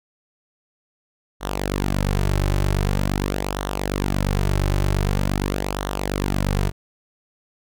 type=tone with flanger; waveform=sawtooth; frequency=48.65 Hz; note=G1; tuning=12 cents flat; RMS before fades=-22 dBFS; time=1.4-6.72 s; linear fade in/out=50 ms; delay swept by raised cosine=0.41 to 4.31 ms; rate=0.45 Hz; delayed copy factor=-0.65; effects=none